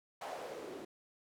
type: noise with band-pass filter sweep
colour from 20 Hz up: white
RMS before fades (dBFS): -45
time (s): 0.21-0.85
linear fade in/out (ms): 5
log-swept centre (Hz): 760 to 320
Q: 3.1
effects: none